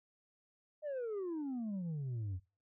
sine exponential sweep, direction down, 622 to 87.31 Hz, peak -34 dBFS, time 0.82-2.4 s, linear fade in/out 50 ms, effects noise-tail reverb RT60 0.3 s tail -19 dB re dry + tanh soft clip ceiling -36 dBFS

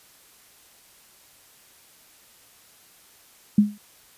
sine tone with exponential decay, 207.5 Hz, G#3, 1 cent flat, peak -9 dBFS, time 3.58-3.78 s, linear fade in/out 5 ms, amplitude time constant 43 ms, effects white hiss -54 dBFS RMS until 4.17 s + resampled to 32000 Hz

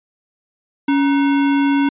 sine tone with sample-and-hold, 280 Hz, C#4, 18 cents sharp, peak -12 dBFS, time 0.88-1.89 s, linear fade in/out 5 ms, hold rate 1225 Hz, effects resampled to 8000 Hz

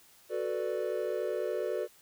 triangle chord, B minor seventh, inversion second, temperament equal, 370 / 440 / 493.9 / 587.3 Hz, F#4 / A4 / B4 / D5, 0 / 0 / 0 / 0 cents, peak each -34 dBFS, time 0.29-1.88 s, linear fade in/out 50 ms, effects white hiss -60 dBFS RMS until 2.01 s

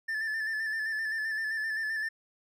triangle tone with vibrato, 1760 Hz, A6, in tune, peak -28 dBFS, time 0.08-2.09 s, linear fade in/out 10 ms, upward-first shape square, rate 7.7 Hz, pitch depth 33 cents each way, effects none

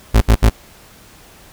35% pulse tone bursts, 55.6 Hz, A1, 19 cents sharp, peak -5 dBFS, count 3, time 0.14-0.498 s, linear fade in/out 10 ms, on 74 ms, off 68 ms, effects pink hiss -44 dBFS RMS until 1.52 s

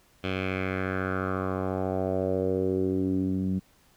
10% pulse tone with low-pass filter sweep, 94.1 Hz, F#2, 30 cents sharp, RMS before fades -28 dBFS, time 0.23-3.6 s, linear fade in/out 20 ms, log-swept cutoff 3000 to 200 Hz, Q 3.2, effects pink hiss -62 dBFS RMS until 3.96 s

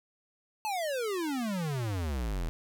square exponential sweep, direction down, 887 to 38.09 Hz, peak -31 dBFS, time 0.65-2.49 s, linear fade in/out 0 ms, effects none

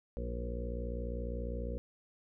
harmonic tone with a mistuned harmonic, 60 Hz, B1, 49 cents flat, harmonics 1 / 2 / 3 / 4 / 5 / 6 / 7 / 8 / 9, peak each -37 / -46 / -48 / -46 / -54 / -51 / -52 / -44 / -47 dBFS, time 0.17-1.78 s, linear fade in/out 0 ms, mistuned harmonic 4, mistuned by -39 cents, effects none

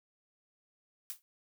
blue noise with exponential decay, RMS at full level -37 dBFS, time 1.1-1.22 s, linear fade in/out 0 ms, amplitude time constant 24 ms, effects none

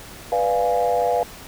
sine chord, B diminished seventh, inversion none, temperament equal with one note detuned, 493.9 / 592.8 / 698.5 / 830.6 Hz, B4 / D5 / F5 / Ab5, 0 / +16 / 0 / 0 cents, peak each -21 / -25 / -20 / -25 dBFS, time 0.32-1.23 s, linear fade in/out 2 ms, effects tanh soft clip ceiling -9 dBFS + pink hiss -40 dBFS RMS until 1.47 s

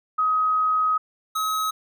sine / square tone pair in turn, 1263 / 1276.2 Hz, D#6 / D#6, +26 / +44 cents, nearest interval unison, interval 18 cents, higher second, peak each -18 / -23 dBFS, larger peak first, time 0.18-0.98 / 1.35-1.71 s, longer first, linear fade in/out 10 ms, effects none

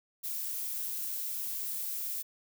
violet noise, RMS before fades -36 dBFS, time 0.23-2.23 s, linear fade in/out 20 ms, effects none

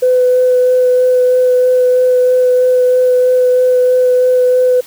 sine tone with vibrato, 503 Hz, B4, 32 cents sharp, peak -6 dBFS, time 0.02-4.81 s, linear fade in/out 10 ms, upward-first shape sine, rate 3.1 Hz, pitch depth 10 cents each way, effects tanh soft clip ceiling -2 dBFS + white hiss -38 dBFS RMS until 4.86 s

